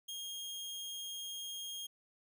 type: tone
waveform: sawtooth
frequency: 3242 Hz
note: G#7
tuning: 42 cents flat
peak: -38 dBFS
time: 0.08-1.87 s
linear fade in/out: 10 ms
effects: none